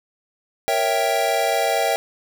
square chord, A# diminished seventh, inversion none, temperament equal, 466.2 / 554.4 / 659.3 / 784 Hz, A#4 / C#5 / E5 / G5, 0 / 0 / 0 / 0 cents, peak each -27 / -26 / -23 / -23 dBFS, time 0.68-1.96 s, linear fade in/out 0 ms, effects none

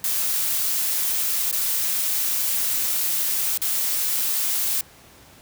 blue noise with dropouts, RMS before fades -23 dBFS, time 0.04-4.81 s, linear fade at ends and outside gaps 2 ms, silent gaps 1.514-1.526 / 3.576-3.617 s, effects pink hiss -49 dBFS RMS until 5.41 s + high-pass 60 Hz 12 dB/octave

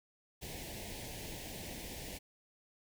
pink band-stop noise, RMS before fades -45 dBFS, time 0.41-2.19 s, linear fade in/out 20 ms, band 890 to 1800 Hz, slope 48 dB/octave, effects none

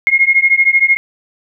sine beating tone pair, 2144 / 2157 Hz, C7 / C#7, +42 / -48 cents, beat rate 13 Hz, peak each -11 dBFS, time 0.07-0.97 s, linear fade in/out 0 ms, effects none

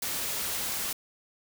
white noise, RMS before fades -32 dBFS, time 0.02-0.93 s, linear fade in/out 5 ms, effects none

